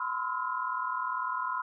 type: tone cluster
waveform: sine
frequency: 1009 / 1049 / 1291 / 1409 Hz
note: B5 / C6 / E6 / F6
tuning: +37 / +4 / -37 / +15 cents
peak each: -33 / -36 / -37 / -37 dBFS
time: 0-1.62 s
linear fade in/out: 5 ms
effects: none

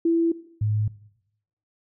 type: tone pair in turn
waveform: sine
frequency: 333.2 / 106.45 Hz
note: E4 / G#2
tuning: +19 / +43 cents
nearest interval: octave + minor sixth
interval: 1976 cents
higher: first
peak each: -17 / -20 dBFS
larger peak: first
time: 0.05-0.32 / 0.61-0.88 s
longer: neither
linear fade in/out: 5 ms
effects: noise-tail reverb RT60 0.8 s tail -19 dB re dry

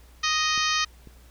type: harmonic tone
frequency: 622.3 Hz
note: D#5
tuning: in tune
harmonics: 2 / 3 / 4 / 5 / 6 / 7 / 8 / 9 / 10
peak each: -27 / -29 / -30 / -31 / -32 / -32 / -33 / -34 / -34 dBFS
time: 0.23-0.85 s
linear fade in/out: 10 ms
type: clicks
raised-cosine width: 3 ms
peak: -29 / -32 dBFS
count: 2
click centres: 0.577 / 1.073 s
effects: added 60 Hz sine -49 dBFS peak until 1.3 s + pink hiss -57 dBFS RMS until 1.3 s

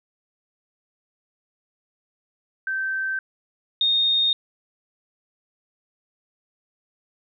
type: tone pair in turn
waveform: sine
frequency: 1552 / 3691 Hz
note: G6 / A#7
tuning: -18 / -18 cents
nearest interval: octave + minor third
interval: 1500 cents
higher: second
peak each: -23 / -17 dBFS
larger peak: second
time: 2.67-3.19 / 3.81-4.33 s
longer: neither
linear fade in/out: 2 ms
effects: none

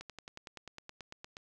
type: slowing click train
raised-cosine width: 0.2 ms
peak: -28 dBFS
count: 14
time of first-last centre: 0.01-1.369 s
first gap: 87 ms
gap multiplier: 1.03
effects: none

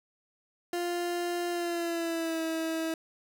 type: tone with pitch glide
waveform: 30% pulse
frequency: 349.2 to 323.9 Hz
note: F4 to E4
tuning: 0 to -30 cents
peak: -27 dBFS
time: 0.73-2.94 s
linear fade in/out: 2 ms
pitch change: -130 cents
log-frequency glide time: 1.5-2.42 s
effects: none

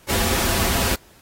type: noise with comb filter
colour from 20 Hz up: pink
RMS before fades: -21 dBFS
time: 0.08-0.96 s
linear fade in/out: 20 ms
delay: 6.6 ms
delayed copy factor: -0.55
effects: pink hiss -52 dBFS RMS until 1.21 s + AAC 48 kbps

